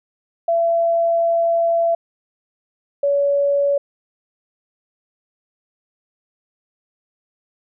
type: tone pair in turn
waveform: sine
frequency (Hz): 673 / 565.9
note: E5 / C#5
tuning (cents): +36 / +36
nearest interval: minor third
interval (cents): 300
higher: first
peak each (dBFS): -14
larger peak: neither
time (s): 0.48-1.95 / 3.03-3.78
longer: first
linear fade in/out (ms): 5
effects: none